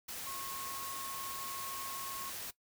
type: tone in noise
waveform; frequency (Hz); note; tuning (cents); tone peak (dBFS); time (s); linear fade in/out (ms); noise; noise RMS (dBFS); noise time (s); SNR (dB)
sine; 1089; C#6; -31; -44; 0.26-2.3; 10; white; -43; 0.08-2.51; -4
effects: noise-tail reverb RT60 0.1 s tail -18 dB re dry